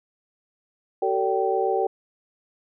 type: tone cluster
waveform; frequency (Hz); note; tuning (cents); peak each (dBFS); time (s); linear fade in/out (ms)
sine; 381.1 / 448.8 / 572 / 777; G4 / A4 / D5 / G5; -49 / +34 / -46 / -16; -25 / -25 / -29 / -25; 1.02-1.87; 5
effects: none